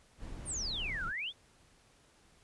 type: noise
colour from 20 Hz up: brown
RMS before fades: -43 dBFS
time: 0.18-1.13 s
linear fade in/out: 50 ms
type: exponential two-way sweep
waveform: sine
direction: down then up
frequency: 9600 to 1318.5 to 3653 Hz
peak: -35 dBFS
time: 0.45-1.33 s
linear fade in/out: 50 ms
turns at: 1.06 s
effects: pink hiss -65 dBFS RMS until 2.43 s + resampled to 24000 Hz